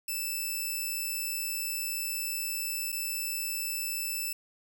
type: tone with dropouts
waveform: 5% pulse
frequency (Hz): 2637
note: E7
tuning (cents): 0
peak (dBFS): -22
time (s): 0.08-4.33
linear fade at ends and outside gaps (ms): 5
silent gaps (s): 2.92-2.925
effects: 10-bit